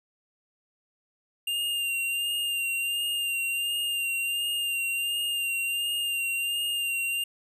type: tone with vibrato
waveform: square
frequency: 2794 Hz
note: F7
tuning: in tune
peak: -27 dBFS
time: 1.47-7.24 s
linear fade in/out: 5 ms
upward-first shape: sine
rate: 1.4 Hz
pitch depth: 28 cents each way
effects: none